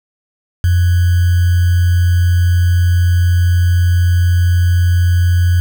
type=tone with sample-and-hold; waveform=sine; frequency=88 Hz; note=F2; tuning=14 cents sharp; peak=-8 dBFS; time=0.64-5.6 s; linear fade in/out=0 ms; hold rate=1575 Hz; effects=none